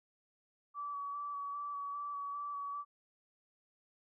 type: tone with vibrato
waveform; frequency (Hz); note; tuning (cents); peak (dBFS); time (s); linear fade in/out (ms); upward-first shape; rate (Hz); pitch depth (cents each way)
sine; 1146; D6; -43; -38; 0.74-2.85; 50; square; 2.5; 17
effects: none